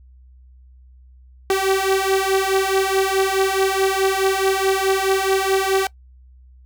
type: beating tone pair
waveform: sawtooth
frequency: 382.6 / 387.3 Hz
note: G4 / G4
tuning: -42 / -21 cents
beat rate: 4.7 Hz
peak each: -16 / -15 dBFS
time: 1.5-5.87 s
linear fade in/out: 2 ms
effects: noise-tail reverb RT60 0.1 s tail -22 dB re dry + added 63 Hz sine -44 dBFS peak until 6.65 s